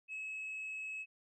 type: tone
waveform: sine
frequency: 2577 Hz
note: E7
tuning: 40 cents flat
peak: -38 dBFS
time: 0.08-1.06 s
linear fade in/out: 50 ms
effects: tanh soft clip ceiling -38 dBFS